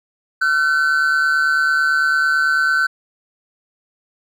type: tone pair together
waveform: triangle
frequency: 1370 / 1519 Hz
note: F6 / F#6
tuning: -34 / +45 cents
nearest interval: major second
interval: 179 cents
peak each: -18 / -13 dBFS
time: 0.41-2.87 s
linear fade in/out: 10 ms
effects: none